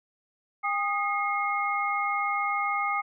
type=tone cluster; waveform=sine; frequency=805 / 1237 / 2150 Hz; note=G5 / D#6 / C7; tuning=+46 / -10 / +47 cents; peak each=-30 / -28 / -30 dBFS; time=0.63-3.02 s; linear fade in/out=20 ms; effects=none